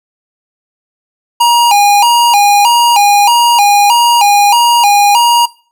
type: tone with vibrato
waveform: square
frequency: 880 Hz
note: A5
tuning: in tune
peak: -5 dBFS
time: 1.4-5.46 s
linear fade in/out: 10 ms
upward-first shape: square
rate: 1.6 Hz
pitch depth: 130 cents each way
effects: noise-tail reverb RT60 0.4 s tail -20 dB re dry